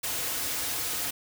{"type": "noise with comb filter", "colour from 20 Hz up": "white", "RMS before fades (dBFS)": -31, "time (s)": [0.03, 1.11], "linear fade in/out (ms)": 10, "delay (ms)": 5.1, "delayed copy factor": -0.7, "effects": []}